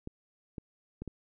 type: clicks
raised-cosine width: 3 ms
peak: -26 dBFS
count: 4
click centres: 0.074 / 0.582 / 1.02 / 1.077 s
effects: none